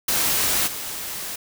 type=noise with level steps; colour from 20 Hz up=white; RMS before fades=-21 / -31 dBFS; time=0.08-1.36 s; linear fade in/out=5 ms; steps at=0.66 s; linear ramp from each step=20 ms; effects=none